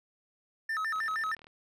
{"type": "tone with vibrato", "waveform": "triangle", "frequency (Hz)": 1512, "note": "F#6", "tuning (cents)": 37, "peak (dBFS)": -28, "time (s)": [0.69, 1.35], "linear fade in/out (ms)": 5, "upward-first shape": "square", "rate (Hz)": 6.4, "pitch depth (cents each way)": 290}
{"type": "click train", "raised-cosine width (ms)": 0.3, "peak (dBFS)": -36, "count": 21, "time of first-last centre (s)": [0.96, 1.469], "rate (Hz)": 39.3}
{"effects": []}